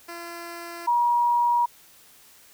10% pulse / sine tone pair in turn, 341.5 / 955.9 Hz, F4 / A#5, -39 / +43 cents, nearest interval octave + tritone, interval 1782 cents, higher second, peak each -27 / -18 dBFS, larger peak second, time 0.08-0.87 / 0.87-1.66 s, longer neither, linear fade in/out 10 ms, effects white hiss -53 dBFS RMS until 2.53 s

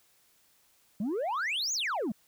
sine exponential two-way sweep, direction up then down, 188.6 to 7040 to 188.6 Hz, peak -26 dBFS, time 1-2.12 s, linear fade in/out 5 ms, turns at 1.73 s, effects tanh soft clip ceiling -28 dBFS + white hiss -66 dBFS RMS until 2.27 s

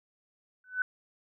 sine tone with exponential growth, 1500 Hz, F#6, 23 cents sharp, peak -22 dBFS, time 0.64-0.82 s, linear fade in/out 2 ms, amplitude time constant 38 ms, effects none

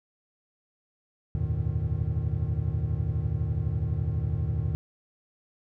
triangle tone cluster, 75.2 / 87.3 / 106.7 / 118.7 / 153.2 Hz, D2 / F2 / G#2 / A#2 / D#3, +42 / 0 / +47 / +32 / -27 cents, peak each -30 dBFS, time 1.35-4.75 s, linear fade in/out 0 ms, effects none

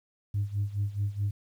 sine tone with tremolo, 101.6 Hz, G#2, 38 cents flat, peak -23 dBFS, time 0.34-1.31 s, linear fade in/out 5 ms, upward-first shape sine, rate 4.7 Hz, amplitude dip 85%, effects tanh soft clip ceiling -22 dBFS + 10-bit

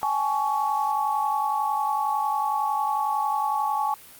sine tone cluster, 806 / 857 / 1120 Hz, G5 / A5 / C#6, +48 / -46 / +18 cents, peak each -29 / -24 / -27 dBFS, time 0.03-3.94 s, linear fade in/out 0 ms, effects white hiss -47 dBFS RMS until 4.19 s + Opus 48 kbps

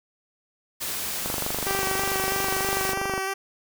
white noise, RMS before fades -30 dBFS, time 0.8-2.94 s, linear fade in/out 20 ms
click train, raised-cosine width 1 ms, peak -15 dBFS, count 48, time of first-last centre 1.26-3.178 s, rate 24.5 Hz
10% pulse tone with vibrato, 386.9 Hz, G4, 23 cents flat, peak -18 dBFS, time 1.66-3.34 s, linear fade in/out 10 ms, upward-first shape square, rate 3.1 Hz, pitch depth 14 cents each way
effects none

